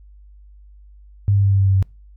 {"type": "tone with pitch steps", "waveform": "sine", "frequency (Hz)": [100.5, 99.69, 98.89, 98.09, 97.3, 96.52, 95.74], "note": ["G2", "G2", "G2", "G2", "G2", "G2", "G2"], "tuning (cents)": [44, 30, 16, 2, -12, -26, -40], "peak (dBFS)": -12, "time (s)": [1.28, 1.826], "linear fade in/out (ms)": 0, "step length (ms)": 78, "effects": ["noise-tail reverb RT60 0.3 s tail -25 dB re dry", "added 50 Hz sine -42 dBFS peak until 2.16 s"]}